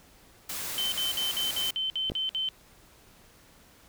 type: noise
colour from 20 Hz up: white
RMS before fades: -35 dBFS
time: 0.49-1.71 s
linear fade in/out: 5 ms
type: tone bursts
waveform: sine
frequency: 3079 Hz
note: G7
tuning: 32 cents flat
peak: -27 dBFS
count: 9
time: 0.78-2.488 s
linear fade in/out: 0 ms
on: 140 ms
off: 56 ms
type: clicks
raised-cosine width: 2 ms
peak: -21 dBFS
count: 2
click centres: 2.1 / 2.119 s
effects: pink hiss -57 dBFS RMS until 3.88 s